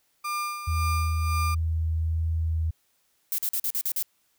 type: tone with tremolo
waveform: 35% pulse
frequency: 1200 Hz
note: D6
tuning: 37 cents sharp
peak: -25 dBFS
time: 0.24-1.55 s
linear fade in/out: 10 ms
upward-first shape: sine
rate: 1.9 Hz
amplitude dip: 60%
type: tone with vibrato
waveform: sine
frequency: 80.9 Hz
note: E2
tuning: 32 cents flat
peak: -23 dBFS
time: 0.67-2.71 s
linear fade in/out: 10 ms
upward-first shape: triangle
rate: 1.4 Hz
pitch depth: 10 cents each way
type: noise bursts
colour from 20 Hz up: violet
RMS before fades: -27 dBFS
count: 7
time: 3.32-4.025 s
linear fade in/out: 0 ms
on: 63 ms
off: 44 ms
effects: white hiss -69 dBFS RMS until 4.38 s